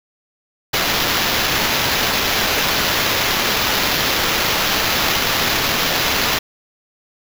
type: noise with sample-and-hold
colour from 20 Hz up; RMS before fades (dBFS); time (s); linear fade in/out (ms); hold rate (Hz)
violet; -18; 0.73-6.39; 10; 8820
effects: none